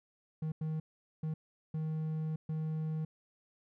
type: tone bursts at uneven times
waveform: triangle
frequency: 157.1 Hz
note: D#3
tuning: 17 cents sharp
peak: -31 dBFS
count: 5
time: 0.42-0.52 / 0.61-0.8 / 1.23-1.34 / 1.74-2.36 / 2.49-3.05 s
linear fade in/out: 5 ms
effects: none